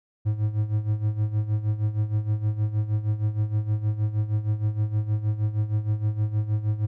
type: tone with tremolo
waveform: triangle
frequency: 106.4 Hz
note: G#2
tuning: 42 cents sharp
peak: -17 dBFS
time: 0.25-6.87 s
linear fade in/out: 20 ms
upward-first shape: sine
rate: 6.4 Hz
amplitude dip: 75%
effects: none